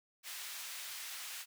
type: high-pass noise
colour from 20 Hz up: pink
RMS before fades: -45 dBFS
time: 0.23-1.46 s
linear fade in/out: 50 ms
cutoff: 1900 Hz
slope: 12 dB/octave
effects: none